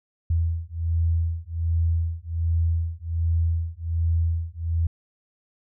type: beating tone pair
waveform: sine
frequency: 82.41 / 83.71 Hz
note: E2 / E2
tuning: 0 / +27 cents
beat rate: 1.3 Hz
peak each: -24 dBFS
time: 0.3-4.87 s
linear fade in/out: 5 ms
effects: none